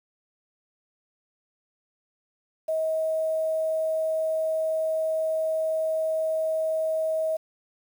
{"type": "tone with quantisation", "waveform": "sine", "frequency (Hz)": 637, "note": "D#5", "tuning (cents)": 41, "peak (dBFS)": -23, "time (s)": [2.68, 7.37], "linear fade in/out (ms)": 10, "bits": 8, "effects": []}